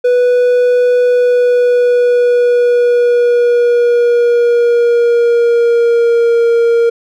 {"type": "tone with pitch glide", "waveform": "triangle", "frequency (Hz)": [492.8, 466.5], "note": ["B4", "A#4"], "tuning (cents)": [-4, 1], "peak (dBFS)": -5, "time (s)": [0.04, 6.9], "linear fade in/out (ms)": 10, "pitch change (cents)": -95, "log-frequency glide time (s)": [1.02, 6.48], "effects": []}